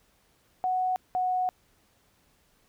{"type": "tone pair in turn", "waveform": "sine", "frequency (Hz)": [740, 735.7], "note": ["F#5", "F#5"], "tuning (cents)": [0, -10], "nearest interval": "unison", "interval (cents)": 10, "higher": "first", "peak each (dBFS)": -24, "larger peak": "neither", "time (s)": [[0.64, 0.96], [1.15, 1.49]], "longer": "second", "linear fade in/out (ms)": 0, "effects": ["pink hiss -66 dBFS RMS until 2.68 s"]}